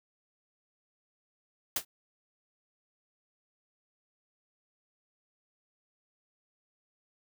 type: noise with exponential decay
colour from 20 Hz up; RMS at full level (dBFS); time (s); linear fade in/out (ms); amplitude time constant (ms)
white; -24; 1.76-1.85; 5; 19
effects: none